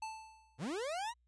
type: tone with exponential decay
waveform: square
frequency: 880 Hz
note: A5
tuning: in tune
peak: -39 dBFS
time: 0.02-0.67 s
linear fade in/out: 5 ms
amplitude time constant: 140 ms
type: linear sweep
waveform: 40% pulse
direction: up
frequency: 103.83 to 987.8 Hz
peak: -36 dBFS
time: 0.58-1.14 s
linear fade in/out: 50 ms
effects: added 60 Hz sine -70 dBFS peak until 1.27 s + resampled to 22050 Hz